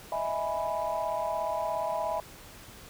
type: chord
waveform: sine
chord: E major seventh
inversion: third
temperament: equal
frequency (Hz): 622.3 / 659.3 / 830.6 / 987.8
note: D#5 / E5 / G#5 / B5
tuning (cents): 0 / 0 / 0 / 0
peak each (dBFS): -34 / -32 / -34 / -33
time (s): 0.12-2.2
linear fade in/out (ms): 2
effects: tanh soft clip ceiling -20 dBFS + pink hiss -49 dBFS RMS until 2.89 s